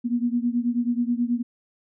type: beating tone pair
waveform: sine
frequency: 236.8 / 246.1 Hz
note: A#3 / B3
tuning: +27 / -6 cents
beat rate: 9.3 Hz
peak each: -23 / -25 dBFS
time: 0.04-1.43 s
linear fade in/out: 20 ms
effects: none